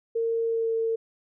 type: tone with pitch glide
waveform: sine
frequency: 457.6 to 452.3 Hz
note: A#4 to A4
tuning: -32 to +48 cents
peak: -23 dBFS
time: 0.15-0.96 s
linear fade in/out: 10 ms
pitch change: -20 cents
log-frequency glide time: 0.45-0.73 s
effects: none